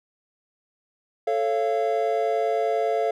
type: chord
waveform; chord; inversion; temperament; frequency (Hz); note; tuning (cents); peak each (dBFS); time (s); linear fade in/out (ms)
triangle; A augmented; none; just; 440 / 550 / 687.5; A4 / C#5 / E#5; 0 / -14 / -27; -23 / -26 / -22; 1.27-3.11; 5
effects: none